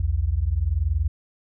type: tone pair together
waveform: sine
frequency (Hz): 62.3 / 83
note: B1 / E2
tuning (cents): +16 / +12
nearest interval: perfect fourth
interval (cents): 496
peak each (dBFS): -23 / -22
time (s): 0-1.08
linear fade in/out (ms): 5
effects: none

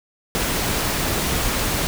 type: noise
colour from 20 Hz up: pink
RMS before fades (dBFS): -22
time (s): 0.35-1.87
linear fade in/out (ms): 0
effects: none

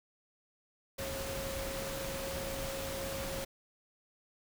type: tone in noise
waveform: sine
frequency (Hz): 543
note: C#5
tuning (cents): -36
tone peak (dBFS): -40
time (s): 0.98-3.45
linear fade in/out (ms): 10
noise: pink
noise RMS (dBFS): -40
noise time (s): 0.98-3.45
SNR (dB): -3
effects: none

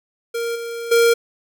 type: tone with level steps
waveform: square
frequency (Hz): 466.2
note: A#4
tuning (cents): 0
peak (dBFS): -22 / -27 / -12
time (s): 0.34-1.14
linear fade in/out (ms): 10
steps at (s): 0.55 / 0.91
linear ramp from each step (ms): 10
effects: none

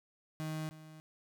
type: tone with echo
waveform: 35% pulse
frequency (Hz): 156.5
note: D#3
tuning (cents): +10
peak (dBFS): -35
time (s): 0.4-0.69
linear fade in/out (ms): 0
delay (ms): 310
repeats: 1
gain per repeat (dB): -14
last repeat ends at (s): 1
effects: none

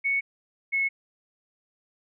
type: tone pair in turn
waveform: sine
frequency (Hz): 2217 / 2189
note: C#7 / C#7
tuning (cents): 0 / -22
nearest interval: unison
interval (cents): 22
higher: first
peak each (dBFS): -22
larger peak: neither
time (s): 0.04-0.21 / 0.72-0.89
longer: neither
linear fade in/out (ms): 20
effects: none

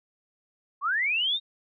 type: linear sweep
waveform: sine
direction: up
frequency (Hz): 1046.5 to 3772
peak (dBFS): -23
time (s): 0.81-1.4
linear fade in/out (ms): 50
effects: none

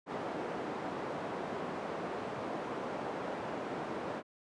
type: band-pass noise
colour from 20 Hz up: white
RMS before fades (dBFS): -39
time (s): 0.06-4.23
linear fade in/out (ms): 50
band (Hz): 190 to 760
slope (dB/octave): 12
effects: resampled to 22050 Hz

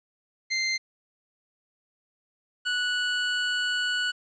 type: tone pair in turn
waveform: 25% pulse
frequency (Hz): 2085 / 1474.3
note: C7 / F#6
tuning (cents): -7 / -7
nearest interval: tritone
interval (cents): 600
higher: first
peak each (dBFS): -21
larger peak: neither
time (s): 0.5-0.78 / 2.65-4.12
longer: second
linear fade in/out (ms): 20
effects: resampled to 16000 Hz + 10-bit

